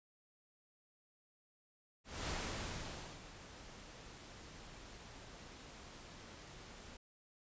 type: noise with ADSR envelope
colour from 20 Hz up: pink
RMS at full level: -40 dBFS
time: 2.04-6.97 s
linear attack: 230 ms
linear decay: 940 ms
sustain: -14 dB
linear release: 6 ms
effects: resampled to 16000 Hz